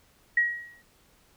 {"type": "tone with exponential decay", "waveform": "sine", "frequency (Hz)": 1903, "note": "A#6", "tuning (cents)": 35, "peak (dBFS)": -17, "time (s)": [0.37, 0.82], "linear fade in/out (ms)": 5, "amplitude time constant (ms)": 96, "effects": ["pink hiss -62 dBFS RMS until 1.36 s"]}